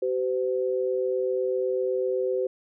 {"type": "tone pair together", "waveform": "sine", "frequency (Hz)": [382.1, 510], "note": ["G4", "C5"], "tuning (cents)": [-44, -44], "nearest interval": "perfect fourth", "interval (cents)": 500, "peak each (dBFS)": -26, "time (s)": [0.02, 2.47], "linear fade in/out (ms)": 5, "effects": []}